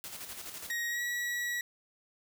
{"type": "noise with tremolo", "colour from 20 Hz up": "white", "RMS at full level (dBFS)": -42, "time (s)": [0.04, 0.71], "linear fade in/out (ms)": 0, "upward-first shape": "square", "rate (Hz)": 12, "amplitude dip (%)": 45}
{"type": "tone with pitch glide", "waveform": "40% pulse", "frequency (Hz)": [1885, 1927.9], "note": ["A#6", "B6"], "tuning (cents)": [19, -42], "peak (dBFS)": -31, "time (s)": [0.7, 1.61], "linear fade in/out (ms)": 2, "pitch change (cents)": 39, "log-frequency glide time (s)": [0.88, 1.03]}
{"effects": []}